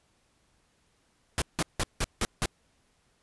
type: noise bursts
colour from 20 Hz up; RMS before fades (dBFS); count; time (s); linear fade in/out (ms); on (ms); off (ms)
pink; -27; 6; 1.38-2.458; 0; 38; 170
effects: pink hiss -69 dBFS RMS until 3.22 s + resampled to 24000 Hz